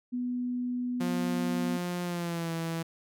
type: tone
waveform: sine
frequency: 246.9 Hz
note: B3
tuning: in tune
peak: -29 dBFS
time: 0.12-1.78 s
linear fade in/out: 20 ms
type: tone with pitch glide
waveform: sawtooth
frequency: 176.9 to 165.05 Hz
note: F3 to E3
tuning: +23 to +2 cents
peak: -27 dBFS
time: 1-2.83 s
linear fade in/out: 10 ms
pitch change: -121 cents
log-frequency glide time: 2.03-2.52 s
effects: none